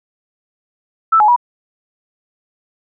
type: tone with pitch steps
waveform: sine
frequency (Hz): 1320 / 845 / 967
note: E6 / G#5 / B5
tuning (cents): +2 / +30 / -37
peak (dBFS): -7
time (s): 1.12-1.363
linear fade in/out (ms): 10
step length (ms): 81
effects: none